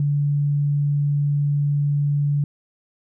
sine tone, 144.4 Hz, D3, 29 cents flat, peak -17 dBFS, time 0-2.44 s, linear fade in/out 2 ms, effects none

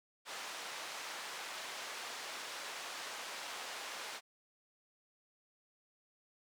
pink band-pass noise, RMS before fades -45 dBFS, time 0.25-4.21 s, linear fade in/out 50 ms, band 750 to 6900 Hz, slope 12 dB/octave, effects none

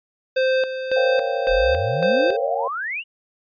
square tone with tremolo, 521 Hz, C5, 7 cents flat, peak -17 dBFS, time 0.36-2.37 s, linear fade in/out 10 ms, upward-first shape square, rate 1.8 Hz, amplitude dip 65%
sine chord, G half-diminished seventh, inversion first, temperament equal, 466.2 / 554.4 / 698.5 / 784 Hz, Bb4 / Db5 / F5 / G5, 0 / 0 / 0 / 0 cents, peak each -28 / -25 / -28 / -30 dBFS, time 0.96-2.68 s, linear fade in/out 5 ms
sine exponential sweep, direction up, 35.93 to 2960 Hz, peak -24 dBFS, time 1.47-3.04 s, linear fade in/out 50 ms
effects resampled to 11025 Hz

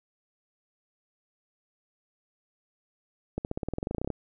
accelerating click train, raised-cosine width 2 ms, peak -17 dBFS, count 17, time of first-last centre 3.38-4.103 s, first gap 69 ms, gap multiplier 0.94, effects none

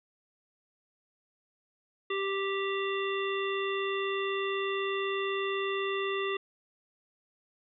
harmonic tone, 392 Hz, G4, in tune, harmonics 1 / 3 / 5 / 7 / 9, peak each -31 / -36 / -38 / -39 / -41 dBFS, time 2.1-6.37 s, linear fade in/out 5 ms, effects none

